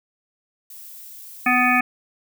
violet noise, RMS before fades -40 dBFS, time 0.7-1.8 s, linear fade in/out 2 ms
harmonic tone, 249.2 Hz, B3, 16 cents sharp, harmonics 1 / 3 / 5 / 7 / 9 / 10, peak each -22 / -22 / -22 / -22 / -22 / -22 dBFS, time 1.46-1.81 s, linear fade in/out 5 ms
effects none

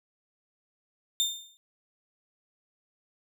30% pulse tone with exponential decay, 3614 Hz, A7, 46 cents sharp, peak -19 dBFS, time 1.2-1.57 s, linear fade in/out 0 ms, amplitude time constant 80 ms, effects none

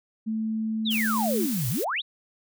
sine tone, 220 Hz, A3, in tune, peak -25 dBFS, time 0.26-1.47 s, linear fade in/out 20 ms
sine exponential two-way sweep, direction down then up, 4061 to 111 to 4061 Hz, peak -25 dBFS, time 0.85-2.02 s, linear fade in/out 20 ms, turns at 1.69 s
blue noise, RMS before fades -33 dBFS, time 0.9-1.85 s, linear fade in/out 20 ms
effects none

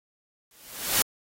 white noise with exponential growth, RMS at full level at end -19 dBFS, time 0.51-1.02 s, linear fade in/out 1 ms, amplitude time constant 110 ms, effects AAC 48 kbps

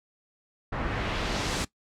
pink noise with low-pass filter sweep, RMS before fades -30 dBFS, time 0.72-1.65 s, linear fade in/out 10 ms, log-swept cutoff 1400 to 8300 Hz, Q 1, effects noise-tail reverb RT60 0.1 s tail -19 dB re dry

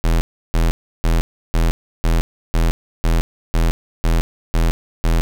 square tone bursts, 41.2 Hz, E1, in tune, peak -13 dBFS, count 11, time 0.04-5.21 s, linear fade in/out 0 ms, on 170 ms, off 330 ms, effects 7-bit

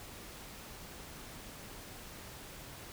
silence, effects pink hiss -49 dBFS RMS until 2.92 s

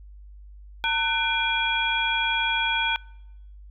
sine tone cluster, 906 / 1501 / 2389 / 3320 Hz, A#5 / F#6 / D7 / G#7, -50 / +24 / +29 / -1 cents, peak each -27 dBFS, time 0.84-2.96 s, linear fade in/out 0 ms, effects noise-tail reverb RT60 1.0 s tail -26 dB re dry + added 50 Hz sine -42 dBFS peak until 3.7 s

